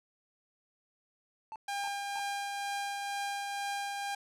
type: tone bursts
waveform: triangle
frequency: 881 Hz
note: A5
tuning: 2 cents sharp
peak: -38 dBFS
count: 3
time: 1.52-2.194 s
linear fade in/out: 0 ms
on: 38 ms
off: 280 ms
type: tone with tremolo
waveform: sawtooth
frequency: 803 Hz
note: G5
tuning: 41 cents sharp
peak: -29 dBFS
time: 1.68-4.15 s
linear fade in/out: 5 ms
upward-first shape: triangle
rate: 2.1 Hz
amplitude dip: 30%
effects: low-pass 11000 Hz 12 dB/octave